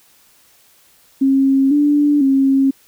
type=tone with pitch steps; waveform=sine; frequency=270.2 / 292.1 / 270.5 Hz; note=C#4 / D4 / C#4; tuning=-44 / -9 / -42 cents; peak=-10 dBFS; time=1.21-2.71 s; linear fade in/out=10 ms; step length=500 ms; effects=white hiss -52 dBFS RMS until 2.87 s